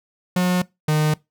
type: tone pair in turn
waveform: 45% pulse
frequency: 180.6 / 153.14 Hz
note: F#3 / D#3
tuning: -42 / -27 cents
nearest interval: minor third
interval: 285 cents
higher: first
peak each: -16 dBFS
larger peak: neither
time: 0.36-0.62 / 0.88-1.14 s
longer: neither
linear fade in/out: 5 ms
effects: noise-tail reverb RT60 0.2 s tail -22 dB re dry